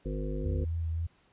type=harmonic tone; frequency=51 Hz; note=G#1; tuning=31 cents flat; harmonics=1 / 3 / 5 / 7 / 9 / 10; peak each=-33 / -38 / -40 / -41 / -43 / -43 dBFS; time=0.05-0.65 s; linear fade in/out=10 ms
type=tone with vibrato; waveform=sine; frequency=82.41 Hz; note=E2; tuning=in tune; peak=-29 dBFS; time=0.44-1.07 s; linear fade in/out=10 ms; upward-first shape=sine; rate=3.8 Hz; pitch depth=25 cents each way
effects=pink hiss -66 dBFS RMS until 1.32 s + resampled to 8000 Hz